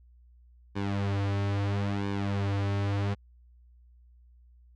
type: tone with flanger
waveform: sawtooth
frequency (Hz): 100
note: G2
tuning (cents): +35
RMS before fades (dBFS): -29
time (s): 0.75-3.15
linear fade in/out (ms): 20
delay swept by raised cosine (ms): 1.5 to 5.9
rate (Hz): 0.75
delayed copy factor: -0.95
effects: added 60 Hz sine -54 dBFS peak until 4.75 s + low-pass 4000 Hz 12 dB/octave